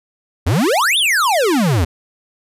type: exponential two-way sweep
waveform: square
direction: up then down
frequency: 75.1 to 3711 to 75.1 Hz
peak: -13 dBFS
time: 0.46-1.85 s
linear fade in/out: 10 ms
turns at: 0.98 s
effects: resampled to 32000 Hz